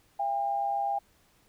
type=tone pair together; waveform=sine; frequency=675 / 802.7 Hz; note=E5 / G5; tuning=+41 / +41 cents; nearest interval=minor third; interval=300 cents; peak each=-35 / -27 dBFS; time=0.19-0.99 s; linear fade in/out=10 ms; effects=pink hiss -65 dBFS RMS until 1.48 s